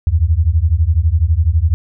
sine beating tone pair, 75.5 / 87.5 Hz, D2 / F2, +48 / +4 cents, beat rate 12 Hz, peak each -13 dBFS, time 0.07-1.74 s, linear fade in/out 0 ms, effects none

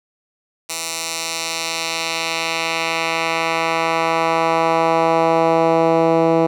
10% pulse tone with band-pass filter sweep, 164.2 Hz, E3, 6 cents flat, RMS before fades -18 dBFS, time 0.69-6.47 s, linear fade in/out 10 ms, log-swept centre 7700 to 430 Hz, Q 0.92, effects none

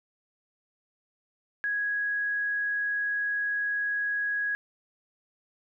sine tone, 1661.2 Hz, G#6, in tune, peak -26 dBFS, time 1.64-4.55 s, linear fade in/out 0 ms, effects none

